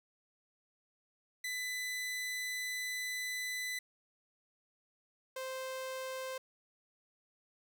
sawtooth tone pair in turn, 2000 / 522.1 Hz, B6 / C5, +21 / -4 cents, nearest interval octave + major seventh, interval 2325 cents, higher first, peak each -33 / -35 dBFS, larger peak first, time 1.44-3.79 / 5.36-6.38 s, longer first, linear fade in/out 5 ms, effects none

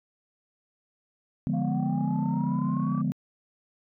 sine chord, D diminished seventh, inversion none, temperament equal, 146.83 / 174.61 / 207.7 / 246.9 Hz, D3 / F3 / Ab3 / Cb4, 0 / 0 / 0 / 0 cents, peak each -29 dBFS, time 1.47-3.12 s, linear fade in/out 0 ms
sine exponential sweep, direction up, 688 to 1174.7 Hz, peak -35 dBFS, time 1.53-3.02 s, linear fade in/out 10 ms
effects tanh soft clip ceiling -17 dBFS

